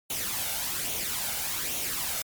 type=noise with flanger; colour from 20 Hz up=white; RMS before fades=-31 dBFS; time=0.1-2.22 s; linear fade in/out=2 ms; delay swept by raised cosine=0.3 to 1.4 ms; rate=1.2 Hz; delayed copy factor=+0.55; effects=MP3 96 kbps